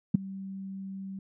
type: tone with ADSR envelope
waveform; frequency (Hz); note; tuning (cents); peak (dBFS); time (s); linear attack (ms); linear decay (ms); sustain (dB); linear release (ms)
sine; 193.2; G3; -25; -13; 0.14-1.19; 9; 8; -23; 3
effects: none